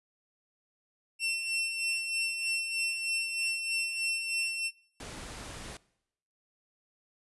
sawtooth tone with tremolo, 2702 Hz, E7, 42 cents sharp, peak -25 dBFS, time 1.19-4.71 s, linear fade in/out 50 ms, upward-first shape sine, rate 3.2 Hz, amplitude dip 50%
pink noise, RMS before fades -43 dBFS, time 5-5.77 s, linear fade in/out 2 ms
effects noise-tail reverb RT60 0.8 s tail -22 dB re dry + resampled to 24000 Hz

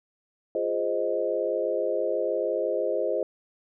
sine chord, F minor seventh, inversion none, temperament equal, 349.2 / 415.3 / 523.3 / 622.3 Hz, F4 / Ab4 / C5 / Eb5, 0 / 0 / 0 / 0 cents, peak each -32 / -30 / -28 / -29 dBFS, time 0.55-3.23 s, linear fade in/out 2 ms, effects none

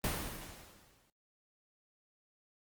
pink noise with exponential decay, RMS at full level -33 dBFS, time 0.04-1.1 s, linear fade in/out 1 ms, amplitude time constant 230 ms, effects noise-tail reverb RT60 0.2 s tail -21 dB re dry + Opus 32 kbps

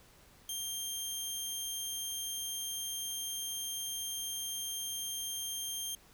15% pulse tone, 3184 Hz, G7, 26 cents sharp, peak -29 dBFS, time 0.49-5.95 s, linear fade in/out 2 ms, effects pink hiss -61 dBFS RMS until 6.13 s

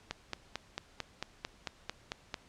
click train, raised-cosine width 0.2 ms, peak -18 dBFS, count 11, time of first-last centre 0.11-2.342 s, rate 4.48 Hz, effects pink hiss -61 dBFS RMS until 2.48 s + low-pass 7000 Hz 12 dB/octave

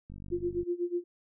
click train, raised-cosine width 5 ms, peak -33 dBFS, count 27, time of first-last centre 0.1-0.631 s, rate 49 Hz
sine tone with tremolo, 350.3 Hz, F4, 5 cents sharp, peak -26 dBFS, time 0.31-1.04 s, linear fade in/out 20 ms, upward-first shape sine, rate 8.1 Hz, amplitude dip 90%
effects none

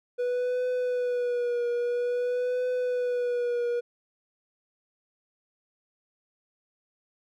triangle tone with vibrato, 490 Hz, B4, 14 cents flat, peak -23 dBFS, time 0.18-3.81 s, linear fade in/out 20 ms, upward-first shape triangle, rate 0.5 Hz, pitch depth 42 cents each way, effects none

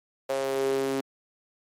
sawtooth tone with high-pass filter sweep, 135.3 Hz, C#3, 42 cents flat, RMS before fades -27 dBFS, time 0.29-1.01 s, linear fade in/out 10 ms, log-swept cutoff 530 to 320 Hz, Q 5.4, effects MP3 64 kbps

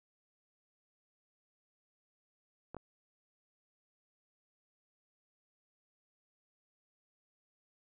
clicks, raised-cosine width 1 ms, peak -30 dBFS, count 2, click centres 2.746 / 2.767 s, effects none

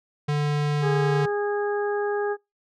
square tone, 147.3 Hz, D3, 6 cents sharp, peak -22 dBFS, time 0.28-1.26 s, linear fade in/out 10 ms
harmonic tone, 411.2 Hz, G#4, 17 cents flat, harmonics 1 / 2 / 3 / 4, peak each -24 / -31 / -37 / -34 dBFS, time 0.81-2.37 s, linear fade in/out 50 ms
effects noise-tail reverb RT60 0.2 s tail -25 dB re dry + low-pass 5000 Hz 12 dB/octave

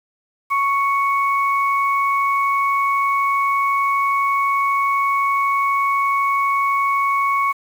sine tone pair together, 1108.7 / 2222 Hz, C#6 / C#7, 0 / +4 cents, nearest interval octave, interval 1204 cents, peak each -16 / -23 dBFS, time 0.5-7.53 s, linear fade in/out 20 ms, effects 7-bit

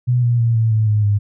sine tone with pitch steps, 123.47 / 119.75 / 116.14 / 112.64 / 109.24 / 105.95 / 102.75 Hz, B2 / A#2 / A#2 / A2 / A2 / G#2 / G#2, 0 / +47 / -6 / +41 / -12 / +35 / -18 cents, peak -12 dBFS, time 0.07-1.19 s, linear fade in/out 20 ms, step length 160 ms, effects none

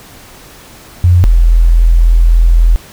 sine tone pair in turn, 88.6 / 41.81 Hz, F2 / E1, +25 / +25 cents, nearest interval octave + minor second, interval 1300 cents, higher first, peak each -3 dBFS, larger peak neither, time 1.04-1.24 / 1.24-2.76 s, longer second, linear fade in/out 0 ms, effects pink hiss -36 dBFS RMS until 2.92 s

